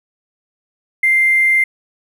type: tone with hard clipping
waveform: triangle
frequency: 2093 Hz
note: C7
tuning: in tune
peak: -10 dBFS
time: 1.03-1.64 s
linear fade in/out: 5 ms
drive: 3 dB
effects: none